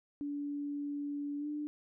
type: tone with pitch glide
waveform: sine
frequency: 288.1 to 297.1 Hz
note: D4 to D4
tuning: -33 to +20 cents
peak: -35 dBFS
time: 0.21-1.67 s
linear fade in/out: 0 ms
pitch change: +53 cents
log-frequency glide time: 1.38-1.47 s
effects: none